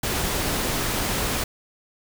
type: noise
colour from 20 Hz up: pink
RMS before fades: -25 dBFS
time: 0.03-1.44 s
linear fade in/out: 5 ms
effects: none